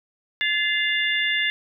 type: tone cluster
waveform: sine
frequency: 1725 / 2074 / 2809 / 3517 Hz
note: A6 / C7 / F7 / A7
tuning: -35 / -16 / +9 / -1 cents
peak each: -25 / -24 / -27 / -27 dBFS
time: 0.41-1.5 s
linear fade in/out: 0 ms
effects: none